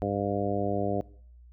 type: harmonic tone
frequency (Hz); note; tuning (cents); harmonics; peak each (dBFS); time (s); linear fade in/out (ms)
100.7; G2; +47; 1 / 2 / 3 / 4 / 5 / 6 / 7; -34 / -34 / -34 / -34 / -34 / -34 / -34; 0.02-1.01; 0
effects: noise-tail reverb RT60 0.6 s tail -22 dB re dry + added 60 Hz sine -49 dBFS peak until 1.52 s